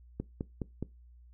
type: click train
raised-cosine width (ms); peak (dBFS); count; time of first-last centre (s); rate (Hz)
3; -21; 4; 0.2-0.826; 4.79
effects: noise-tail reverb RT60 0.2 s tail -20 dB re dry + added 60 Hz sine -53 dBFS peak until 1.33 s